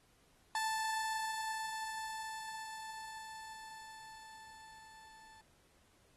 30% pulse tone with level ramp, 880 Hz, A5, in tune, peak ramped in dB -31 to -55 dBFS, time 0.55-5.41 s, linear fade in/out 2 ms, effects pink hiss -70 dBFS RMS until 6.16 s + AAC 32 kbps

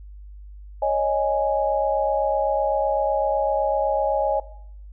sine chord, C# suspended second, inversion none, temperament equal, 554.4 / 622.3 / 830.6 Hz, C#5 / D#5 / G#5, 0 / 0 / 0 cents, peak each -23 dBFS, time 0.82-4.4 s, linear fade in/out 5 ms, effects noise-tail reverb RT60 0.7 s tail -18 dB re dry + added 50 Hz sine -38 dBFS peak until 4.92 s

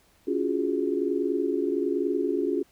sine tone cluster, 281.3 / 344.1 / 365.3 / 414.8 Hz, C#4 / F4 / F#4 / G#4, +26 / -26 / -22 / -2 cents, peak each -29 dBFS, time 0.27-2.63 s, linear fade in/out 10 ms, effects pink hiss -62 dBFS RMS until 2.71 s

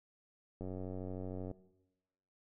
click train, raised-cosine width 2 ms, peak -30 dBFS, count 85, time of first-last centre 0.61-1.513 s, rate 93 Hz, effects noise-tail reverb RT60 1.0 s tail -19 dB re dry

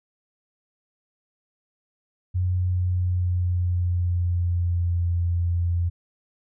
sine tone with pitch glide, 90.8 to 86.5 Hz, F#2 to F2, -32 to -16 cents, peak -20 dBFS, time 2.34-5.9 s, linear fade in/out 20 ms, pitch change -84 cents, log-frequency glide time 2.58-5.09 s, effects none

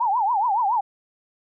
sine tone with vibrato, 880 Hz, A5, in tune, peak -18 dBFS, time 0-0.81 s, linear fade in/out 10 ms, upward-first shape triangle, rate 7.1 Hz, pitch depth 260 cents each way, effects none

